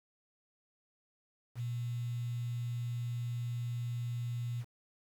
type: tone with quantisation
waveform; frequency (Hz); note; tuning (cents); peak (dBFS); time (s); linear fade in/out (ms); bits
sine; 120; B2; -49; -34; 1.55-4.65; 50; 9
effects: none